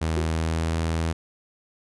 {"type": "tone with pitch glide", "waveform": "sawtooth", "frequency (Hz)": [80.5, 81.67], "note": ["E2", "E2"], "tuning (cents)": [-41, -16], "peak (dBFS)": -19, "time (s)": [0.01, 1.13], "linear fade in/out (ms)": 10, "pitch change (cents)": 25, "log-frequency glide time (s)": [0.33, 0.66]}
{"type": "tone with exponential decay", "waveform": "sine", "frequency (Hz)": 365.3, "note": "F#4", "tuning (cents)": -22, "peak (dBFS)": -22, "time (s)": [0.17, 0.34], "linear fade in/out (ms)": 2, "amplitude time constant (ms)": 36}
{"effects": ["resampled to 24000 Hz"]}